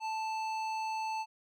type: tone with hard clipping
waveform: triangle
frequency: 880 Hz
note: A5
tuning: in tune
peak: -35 dBFS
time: 0-1.26 s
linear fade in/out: 50 ms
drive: 16 dB
effects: none